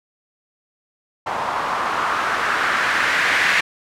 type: noise with low-pass filter sweep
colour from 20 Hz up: blue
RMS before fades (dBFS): -20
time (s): 1.26-3.61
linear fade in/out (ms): 10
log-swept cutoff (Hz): 930 to 2000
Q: 2.4
effects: none